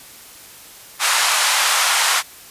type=band-pass noise; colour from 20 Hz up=pink; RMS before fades=-17 dBFS; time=0.99-2.23 s; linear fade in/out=50 ms; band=850 to 11000 Hz; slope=24 dB/octave; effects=white hiss -41 dBFS RMS until 2.5 s + resampled to 32000 Hz